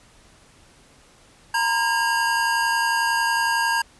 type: tone cluster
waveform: square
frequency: 925 / 996 / 1621 Hz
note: A#5 / B5 / G#6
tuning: -14 / +14 / -42 cents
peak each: -23 / -30 / -23 dBFS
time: 1.54-3.82 s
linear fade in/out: 5 ms
effects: pink hiss -53 dBFS RMS until 3.99 s + resampled to 24000 Hz